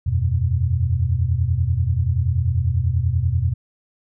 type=chord; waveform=sine; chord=E suspended second; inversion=none; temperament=just; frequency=82.41 / 92.71 / 123.61 Hz; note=E2 / F#2 / B2; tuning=0 / +4 / +2 cents; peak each=-21 dBFS; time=0.06-3.54 s; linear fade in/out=10 ms; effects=none